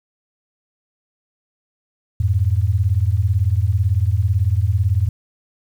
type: beating tone pair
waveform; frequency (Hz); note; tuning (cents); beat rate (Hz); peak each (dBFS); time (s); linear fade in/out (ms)
sine; 87.31 / 105.31; F2 / G#2; 0 / +25; 18; -17; 2.2-5.09; 5
effects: 8-bit